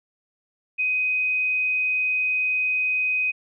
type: tone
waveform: sine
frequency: 2509 Hz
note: D#7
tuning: 14 cents sharp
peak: -20 dBFS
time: 0.78-3.32 s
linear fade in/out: 20 ms
effects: none